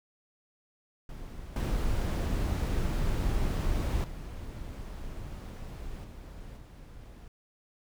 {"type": "noise with level steps", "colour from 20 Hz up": "brown", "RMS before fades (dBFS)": [-42, -29, -40, -44, -47], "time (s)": [1.09, 7.28], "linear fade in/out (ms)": 2, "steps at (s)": [1.56, 4.04, 6.04, 6.57], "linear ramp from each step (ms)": 2, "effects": []}